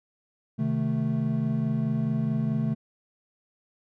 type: chord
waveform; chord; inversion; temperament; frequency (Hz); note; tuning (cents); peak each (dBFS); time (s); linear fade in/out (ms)
triangle; A diminished; first; equal; 130.81 / 155.56 / 220; C3 / Eb3 / A3; 0 / 0 / 0; -27 / -27 / -25; 0.58-2.75; 20
effects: none